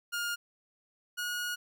sawtooth tone pair in turn, 1417 / 1446.8 Hz, F6 / F#6, +25 / -39 cents, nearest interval unison, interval 36 cents, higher second, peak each -28 / -29 dBFS, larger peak first, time 0.12-0.36 / 1.17-1.56 s, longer second, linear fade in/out 20 ms, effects none

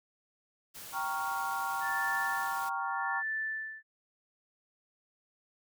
white noise, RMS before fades -46 dBFS, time 0.74-2.7 s, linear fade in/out 20 ms
sine chord, G half-diminished seventh, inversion none, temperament equal, 784 / 932.3 / 1108.7 / 1396.9 Hz, G5 / Bb5 / Db6 / F6, 0 / 0 / 0 / 0 cents, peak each -37 dBFS, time 0.92-3.23 s, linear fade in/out 50 ms
sine tone with tremolo, 1760 Hz, A6, in tune, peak -31 dBFS, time 1.8-3.83 s, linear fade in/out 50 ms, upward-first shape sine, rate 0.81 Hz, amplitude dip 100%
effects none

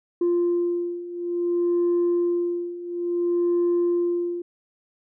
sine beating tone pair, 347.7 / 348.28 Hz, F4 / F4, -8 / -5 cents, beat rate 0.58 Hz, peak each -24 / -21 dBFS, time 0.21-4.42 s, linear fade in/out 5 ms, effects tanh soft clip ceiling -16 dBFS

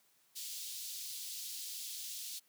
pink high-pass noise, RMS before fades -44 dBFS, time 0.35-2.4 s, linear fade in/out 20 ms, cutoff 3600 Hz, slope 24 dB/octave, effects white hiss -71 dBFS RMS until 2.48 s + high-pass 100 Hz 12 dB/octave

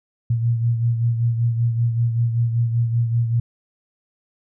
sine beating tone pair, 116.54 / 121.74 Hz, A#2 / B2, 0 / -24 cents, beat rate 5.2 Hz, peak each -17 / -26 dBFS, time 0.3-3.4 s, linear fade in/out 5 ms, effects none

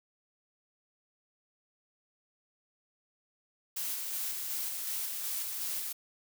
blue noise with tremolo, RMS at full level -35 dBFS, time 3.76-5.93 s, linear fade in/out 10 ms, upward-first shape square, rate 2.7 Hz, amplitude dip 25%, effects none

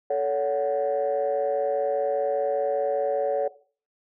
sine chord, F# minor, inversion first, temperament equal with one note detuned, 440 / 565 / 740 Hz, A4 / C#5 / F#5, 0 / +33 / 0 cents, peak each -26 / -23 / -28 dBFS, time 0.1-3.48 s, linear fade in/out 5 ms, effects noise-tail reverb RT60 0.4 s tail -17 dB re dry + tanh soft clip ceiling -16 dBFS

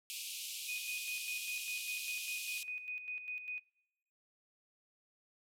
pink band-pass noise, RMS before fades -44 dBFS, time 0.1-2.63 s, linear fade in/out 0 ms, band 2400 to 15000 Hz, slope 96 dB/octave
sine tone with tremolo, 2489 Hz, D#7, in tune, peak -38 dBFS, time 0.68-3.6 s, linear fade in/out 10 ms, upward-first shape square, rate 5 Hz, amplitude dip 55%
effects noise-tail reverb RT60 0.9 s tail -25 dB re dry

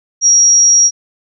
sine tone, 5670 Hz, F8, 25 cents sharp, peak -5 dBFS, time 0.21-0.91 s, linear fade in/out 50 ms, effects none

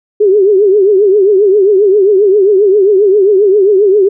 sine tone with vibrato, 399.1 Hz, G4, 31 cents sharp, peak -4 dBFS, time 0.2-4.09 s, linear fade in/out 10 ms, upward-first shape triangle, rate 7.5 Hz, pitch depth 150 cents each way, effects none

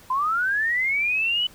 sine linear sweep, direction up, 1000 to 3000 Hz, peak -20 dBFS, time 0.1-1.47 s, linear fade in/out 5 ms, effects pink hiss -50 dBFS RMS until 1.54 s

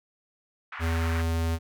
white band-pass noise, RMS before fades -38 dBFS, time 0.72-1.22 s, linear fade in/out 5 ms, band 1000 to 2000 Hz, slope 24 dB/octave
square tone, 82.41 Hz, E2, in tune, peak -25 dBFS, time 0.79-1.59 s, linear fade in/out 50 ms
effects none

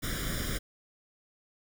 pink noise with comb filter, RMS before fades -33 dBFS, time 0.02-0.59 s, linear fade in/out 20 ms, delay 0.57 ms, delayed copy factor +0.95, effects none

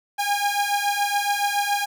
sawtooth beating tone pair, 810 / 817.1 Hz, G#5 / G#5, -43 / -28 cents, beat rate 7.1 Hz, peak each -20 dBFS, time 0.18-1.86 s, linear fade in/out 20 ms, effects none

